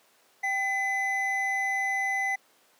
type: tone pair together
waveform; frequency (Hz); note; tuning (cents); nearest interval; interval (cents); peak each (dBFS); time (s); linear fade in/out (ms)
triangle; 782 / 2014; G5 / B6; -4 / +33; octave + major third; 1637; -29 / -25; 0.43-2.36; 10
effects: pink hiss -62 dBFS RMS until 2.79 s + high-pass 400 Hz 12 dB/octave